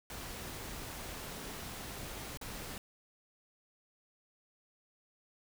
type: noise with dropouts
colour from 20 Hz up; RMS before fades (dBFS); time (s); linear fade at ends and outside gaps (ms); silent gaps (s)
pink; -44; 0.1-2.78; 1; 2.373-2.413
effects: none